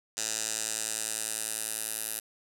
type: tone with band-pass filter sweep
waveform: 10% pulse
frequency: 110 Hz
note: A2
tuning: in tune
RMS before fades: -34 dBFS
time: 0.17-2.2 s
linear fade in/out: 10 ms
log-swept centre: 7100 to 11000 Hz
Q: 2.3
effects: none